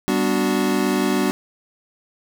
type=chord; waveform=square; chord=G major seventh; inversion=none; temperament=equal; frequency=196 / 246.9 / 293.7 / 370 Hz; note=G3 / B3 / D4 / F#4; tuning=0 / 0 / 0 / 0 cents; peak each=-24 dBFS; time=0.08-1.31 s; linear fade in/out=0 ms; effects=none